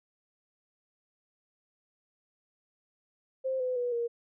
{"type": "tone with pitch steps", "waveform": "sine", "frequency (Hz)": [525, 506.2, 488.1, 470.7], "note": ["C5", "B4", "B4", "A#4"], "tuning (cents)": [6, 43, -20, 17], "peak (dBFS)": -28, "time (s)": [3.44, 4.08], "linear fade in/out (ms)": 20, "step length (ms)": 160, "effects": []}